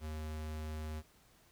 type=tone; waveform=square; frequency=77.5 Hz; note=D#2; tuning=6 cents flat; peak=-40 dBFS; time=0-1.03 s; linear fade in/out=50 ms; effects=pink hiss -66 dBFS RMS until 1.51 s